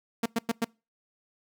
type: tone bursts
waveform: sawtooth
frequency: 230 Hz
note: A#3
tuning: 23 cents flat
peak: -20 dBFS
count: 4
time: 0.23-0.646 s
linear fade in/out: 5 ms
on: 29 ms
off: 100 ms
effects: noise-tail reverb RT60 0.3 s tail -26 dB re dry